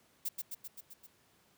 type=noise with echo; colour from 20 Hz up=violet; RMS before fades=-35 dBFS; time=0.25-0.29 s; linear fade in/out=10 ms; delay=130 ms; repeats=6; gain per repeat=-3 dB; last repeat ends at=1.07 s; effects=pink hiss -68 dBFS RMS until 1.57 s + high-pass 100 Hz 12 dB/octave